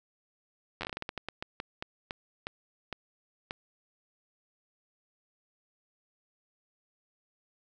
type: slowing click train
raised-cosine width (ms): 0.3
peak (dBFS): -19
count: 19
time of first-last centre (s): 0.81-3.509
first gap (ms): 10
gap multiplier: 1.27
effects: none